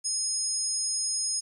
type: tone cluster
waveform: sine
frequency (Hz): 5110 / 6610 / 9320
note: D#8 / G#8 / D9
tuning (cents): +45 / -9 / -14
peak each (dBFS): -31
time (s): 0.04-1.41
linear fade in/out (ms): 20
effects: 10-bit